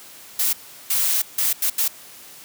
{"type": "noise bursts at uneven times", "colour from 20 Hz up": "blue", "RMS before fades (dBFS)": -20, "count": 5, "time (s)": [[0.39, 0.53], [0.9, 1.22], [1.38, 1.53], [1.62, 1.7], [1.78, 1.88]], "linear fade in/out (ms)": 5, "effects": ["white hiss -43 dBFS RMS until 2.44 s", "high-pass 100 Hz 12 dB/octave"]}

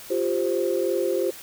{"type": "chord", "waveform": "sine", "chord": "F suspended second", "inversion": "none", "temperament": "equal", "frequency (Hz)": [349.2, 392, 523.3], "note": ["F4", "G4", "C5"], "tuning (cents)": [0, 0, 0], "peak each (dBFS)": -25, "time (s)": [0.1, 1.31], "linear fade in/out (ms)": 10, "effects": ["tanh soft clip ceiling -12 dBFS", "white hiss -42 dBFS RMS until 1.42 s"]}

